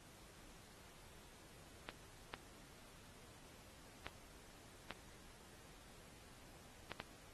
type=clicks; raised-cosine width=0.3 ms; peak=-28 dBFS; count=6; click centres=1.889 / 2.339 / 4.066 / 4.907 / 6.917 / 7.001 s; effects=pink hiss -62 dBFS RMS until 7.33 s + AAC 32 kbps